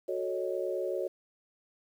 sine chord, D# half-diminished seventh, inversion first, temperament equal, 370 / 440 / 554.4 / 622.3 Hz, F#4 / A4 / C#5 / D#5, 0 / 0 / 0 / 0 cents, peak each -34 / -38 / -34 / -39 dBFS, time 0.08-1.08 s, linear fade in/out 10 ms, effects 10-bit

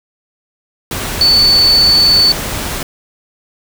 sine tone in noise, 4482 Hz, C#8, 18 cents sharp, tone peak -6 dBFS, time 1.21-2.32 s, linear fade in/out 2 ms, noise pink, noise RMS -20 dBFS, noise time 0.91-2.83 s, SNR +11 dB, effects none

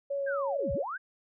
sine tone with vibrato, 557 Hz, C#5, 8 cents sharp, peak -29 dBFS, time 0.1-0.83 s, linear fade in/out 10 ms, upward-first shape triangle, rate 4.9 Hz, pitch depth 16 cents each way
sine linear two-way sweep, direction down then up, 1661.2 to 40.18 to 1661.2 Hz, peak -33 dBFS, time 0.26-0.98 s, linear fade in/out 20 ms, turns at 0.73 s
effects none

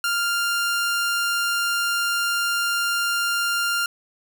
sawtooth tone, 1396.9 Hz, F6, in tune, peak -17 dBFS, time 0.04-3.86 s, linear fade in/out 2 ms, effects none

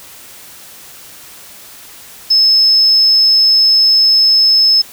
sine tone, 5210 Hz, E8, 21 cents flat, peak -6 dBFS, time 2.3-4.82 s, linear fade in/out 10 ms, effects white hiss -36 dBFS RMS until 4.92 s

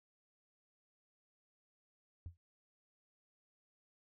sine tone with exponential decay, 86.2 Hz, F2, 22 cents flat, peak -38 dBFS, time 2.26-2.37 s, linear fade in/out 0 ms, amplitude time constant 23 ms, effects tanh soft clip ceiling -39 dBFS

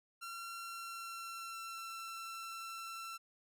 sawtooth tone with pitch glide, 1367 to 1344.3 Hz, F6 to E6, -37 to +34 cents, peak -40 dBFS, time 0.21-3.18 s, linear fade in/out 20 ms, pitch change -29 cents, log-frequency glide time 0.57-1.94 s, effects none

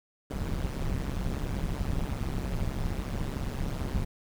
brown noise with amplitude modulation, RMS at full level -27 dBFS, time 0.3-4.05 s, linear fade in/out 10 ms, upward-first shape sine, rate 136 Hz, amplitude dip 95%, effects none

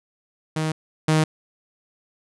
sawtooth tone pair in turn, 157 / 156.38 Hz, D#3 / D#3, +16 / +9 cents, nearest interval unison, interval 7 cents, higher first, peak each -18 / -12 dBFS, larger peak second, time 0.56-0.72 / 1.08-1.24 s, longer neither, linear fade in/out 5 ms, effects resampled to 24000 Hz

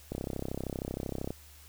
click train, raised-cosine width 2 ms, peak -21 dBFS, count 40, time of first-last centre 0.12-1.305 s, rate 32.9 Hz, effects added 74 Hz sine -54 dBFS peak until 1.68 s + white hiss -56 dBFS RMS until 1.68 s

